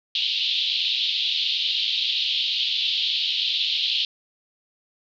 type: band-pass noise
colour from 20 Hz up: pink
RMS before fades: -24 dBFS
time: 0.15-4.05 s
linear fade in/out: 2 ms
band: 3000 to 4100 Hz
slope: 48 dB/octave
effects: none